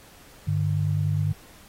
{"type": "tone pair together", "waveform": "sine", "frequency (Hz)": [100.11, 150], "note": ["G2", "D3"], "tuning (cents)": [37, 37], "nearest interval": "perfect fifth", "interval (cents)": 700, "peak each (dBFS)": -24, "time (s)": [0.47, 1.33], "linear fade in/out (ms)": 10, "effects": ["pink hiss -51 dBFS RMS until 1.68 s", "AAC 48 kbps"]}